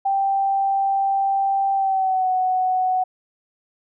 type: tone with pitch glide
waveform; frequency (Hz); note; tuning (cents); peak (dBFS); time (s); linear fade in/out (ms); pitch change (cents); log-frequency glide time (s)
sine; 784 to 742.6; G5 to F#5; 0 to +6; -17; 0.05-3.04; 10; -94; 1.74-2.29
effects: none